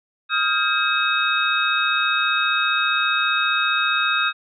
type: tone cluster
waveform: sine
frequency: 1258 / 1393 / 1598 / 2561 / 3744 Hz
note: D#6 / F6 / G6 / D#7 / A#7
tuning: +19 / -5 / +33 / +49 / +7 cents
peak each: -24 dBFS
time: 0.29-4.33 s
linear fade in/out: 50 ms
effects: none